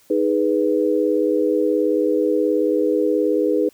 sine chord, G# minor, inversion second, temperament equal, 311.1 / 415.3 / 493.9 Hz, D#4 / G#4 / B4, 0 / 0 / 0 cents, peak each -20 dBFS, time 0.1-3.69 s, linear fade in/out 5 ms, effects white hiss -55 dBFS RMS until 3.73 s

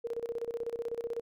sine tone with tremolo, 467.4 Hz, A#4, 5 cents sharp, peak -31 dBFS, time 0.04-1.21 s, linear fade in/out 10 ms, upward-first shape square, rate 16 Hz, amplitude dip 80%, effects none

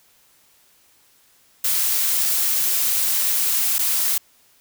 blue noise with dropouts, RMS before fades -20 dBFS, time 1.64-4.18 s, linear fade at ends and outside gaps 5 ms, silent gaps 3.784-3.79 s, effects white hiss -57 dBFS RMS until 4.6 s

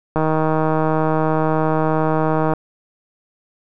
click train, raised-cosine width 1 ms, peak -5 dBFS, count 374, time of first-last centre 0.16-2.536 s, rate 157 Hz, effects none

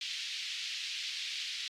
white band-pass noise, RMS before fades -39 dBFS, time 0.01-1.68 s, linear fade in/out 2 ms, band 2500 to 4400 Hz, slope 24 dB/octave, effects AAC 64 kbps

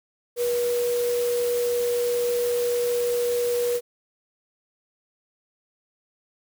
sine tone in noise, 482.3 Hz, B4, 41 cents flat, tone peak -21 dBFS, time 0.36-3.81 s, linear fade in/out 50 ms, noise white, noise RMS -35 dBFS, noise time 0.36-3.81 s, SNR +11 dB, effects none

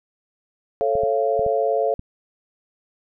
sine chord, A augmented, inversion none, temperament just, 440 / 550 / 687.5 Hz, A4 / C#5 / E#5, 0 / -14 / -27 cents, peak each -22 dBFS, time 0.81-1.94 s, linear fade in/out 0 ms
clicks, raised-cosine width 5 ms, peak -22 dBFS, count 5, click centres 0.954 / 1.035 / 1.394 / 1.464 / 1.994 s
effects none

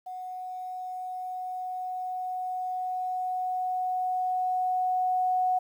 sine tone with level ramp, 737 Hz, F#5, 7 cents flat, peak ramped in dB -35 to -22 dBFS, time 0.06-5.59 s, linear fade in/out 10 ms, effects 10-bit

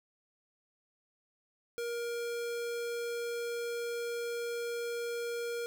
square tone, 471.7 Hz, A#4, 20 cents sharp, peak -35 dBFS, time 1.78-5.66 s, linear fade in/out 0 ms, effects none

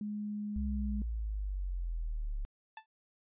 sine tone with pitch glide, 208.9 to 207.5 Hz, G#3 to G#3, +10 to -1 cents, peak -35 dBFS, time 0.01-1.02 s, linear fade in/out 2 ms, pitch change -11 cents, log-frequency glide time 0.18-0.74 s
sine exponential sweep, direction down, 68 to 34.71 Hz, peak -33 dBFS, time 0.56-2.45 s, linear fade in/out 0 ms
sawtooth tone with exponential decay, 880 Hz, A5, in tune, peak -37 dBFS, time 2.77-2.86 s, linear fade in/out 2 ms, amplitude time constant 19 ms
effects resampled to 8000 Hz

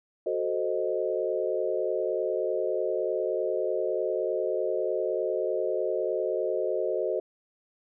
sine chord, F# diminished seventh, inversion none, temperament equal, 370 / 440 / 523.3 / 622.3 Hz, F#4 / A4 / C5 / Eb5, 0 / 0 / 0 / 0 cents, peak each -31 dBFS, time 0.26-7.2 s, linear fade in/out 5 ms, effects none

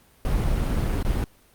brown noise with dropouts, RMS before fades -23 dBFS, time 0.25-1.24 s, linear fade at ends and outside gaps 1 ms, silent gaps 1.028-1.049 s, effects pink hiss -57 dBFS RMS until 1.54 s + Opus 32 kbps

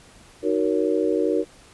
sine chord, D# minor seventh, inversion none, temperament just, 311.1 / 373.4 / 466.7 / 560 Hz, D#4 / F#4 / A#4 / C#5, 0 / +16 / +2 / +18 cents, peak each -24 / -24 / -23 / -28 dBFS, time 0.42-1.45 s, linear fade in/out 50 ms, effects pink hiss -50 dBFS RMS until 1.73 s + resampled to 24000 Hz

